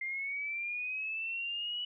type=linear sweep; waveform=sine; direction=up; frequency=2093 to 2956 Hz; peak=-34 dBFS; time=0.01-1.85 s; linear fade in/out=5 ms; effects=none